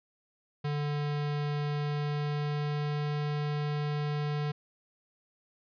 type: tone with pitch glide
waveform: square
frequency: 146.83 to 147.85 Hz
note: D3 to D3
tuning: 0 to +12 cents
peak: -30 dBFS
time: 0.64-4.52 s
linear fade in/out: 10 ms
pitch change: +12 cents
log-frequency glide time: 1.63-3.17 s
effects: resampled to 11025 Hz